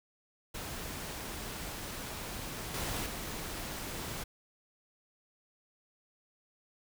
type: noise with level steps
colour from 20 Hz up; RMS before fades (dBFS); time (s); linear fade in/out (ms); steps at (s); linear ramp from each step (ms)
pink; -41 / -36 / -40; 0.54-4.24; 10; 2.74 / 3.06; 5
effects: none